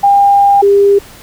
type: tone pair in turn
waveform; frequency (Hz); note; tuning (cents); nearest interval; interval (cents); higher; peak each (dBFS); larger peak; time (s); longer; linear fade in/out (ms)
sine; 802 / 401; G5 / G4; +39 / +39; octave; 1200; first; -4; neither; 0.03-0.62 / 0.62-0.99; first; 10
effects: pink hiss -36 dBFS RMS until 1.22 s